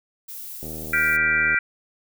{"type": "noise", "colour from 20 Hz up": "violet", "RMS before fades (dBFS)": -36, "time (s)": [0.28, 1.17], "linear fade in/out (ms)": 10}
{"type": "click train", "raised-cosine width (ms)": 2, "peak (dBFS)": -23, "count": 73, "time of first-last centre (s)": [0.63, 1.544], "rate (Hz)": 78.8}
{"type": "chord", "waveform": "sine", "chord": "G dominant seventh", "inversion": "third", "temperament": "just", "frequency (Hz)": [1411.2, 1568, 1960, 2352], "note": ["F6", "G6", "B6", "D7"], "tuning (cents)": [18, 0, -14, 2], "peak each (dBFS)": -23, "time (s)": [0.93, 1.59], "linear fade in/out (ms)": 5}
{"effects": []}